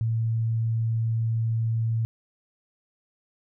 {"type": "tone", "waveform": "sine", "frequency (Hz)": 113.4, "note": "A#2", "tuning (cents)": -47, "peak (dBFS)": -22, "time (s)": [0.01, 2.05], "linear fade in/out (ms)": 0, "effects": []}